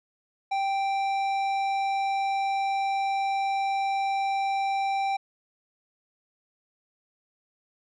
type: tone with tanh clipping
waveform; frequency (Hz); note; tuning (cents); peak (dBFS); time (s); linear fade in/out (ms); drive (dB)
sine; 784; G5; 0; -26; 0.51-5.17; 10; 12
effects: none